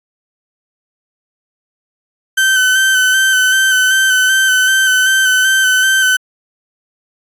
35% pulse tone with vibrato, 1533 Hz, G6, 39 cents flat, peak -7 dBFS, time 2.37-6.17 s, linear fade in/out 10 ms, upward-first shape square, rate 2.6 Hz, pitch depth 20 cents each way, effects resampled to 32000 Hz

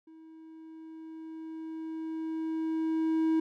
triangle tone with level ramp, 320.6 Hz, E4, 48 cents flat, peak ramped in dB -48 to -21 dBFS, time 0.07-3.4 s, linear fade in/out 5 ms, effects none

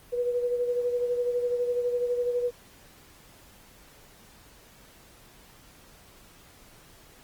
sine beating tone pair, 486.3 / 498.3 Hz, B4 / B4, -27 / +15 cents, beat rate 12 Hz, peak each -25 / -34 dBFS, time 0.12-2.51 s, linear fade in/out 20 ms, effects pink hiss -54 dBFS RMS until 7.23 s + Opus 24 kbps

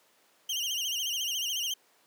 30% pulse tone with vibrato, 2988 Hz, F#7, 16 cents sharp, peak -27 dBFS, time 0.49-1.74 s, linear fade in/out 5 ms, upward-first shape sine, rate 14 Hz, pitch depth 120 cents each way, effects pink hiss -64 dBFS RMS until 2.06 s + high-pass 400 Hz 12 dB/octave

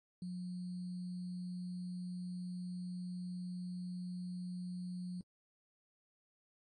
sine tone with sample-and-hold, 179.8 Hz, F#3, 49 cents flat, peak -40 dBFS, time 0.22-5.21 s, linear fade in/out 2 ms, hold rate 4410 Hz, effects AAC 32 kbps

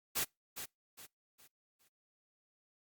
white noise with echo, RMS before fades -34 dBFS, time 0.15-0.25 s, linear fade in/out 20 ms, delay 410 ms, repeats 4, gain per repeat -9 dB, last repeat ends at 1.89 s, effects noise-tail reverb RT60 0.2 s tail -26 dB re dry + Opus 48 kbps

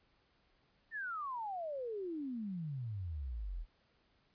sine exponential sweep, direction down, 1837 to 37.69 Hz, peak -38 dBFS, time 0.91-3.66 s, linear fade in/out 50 ms, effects pink hiss -73 dBFS RMS until 4.34 s + resampled to 11025 Hz

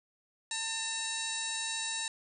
harmonic tone with a mistuned harmonic, 898 Hz, A5, 35 cents sharp, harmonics 1 / 2 / 3 / 4 / 5 / 6 / 7 / 8 / 9 / 10, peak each -45 / -41 / -43 / -38 / -46 / -46 / -46 / -41 / -43 / -44 dBFS, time 0.51-2.08 s, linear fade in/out 2 ms, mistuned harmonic 4, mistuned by +120 cents, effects none

